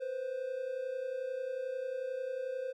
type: tone pair together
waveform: triangle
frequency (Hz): 492.1 / 523.3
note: B4 / C5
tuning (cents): -6 / 0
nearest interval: minor second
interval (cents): 106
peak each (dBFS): -39 / -34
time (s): 0-2.73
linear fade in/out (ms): 20
effects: none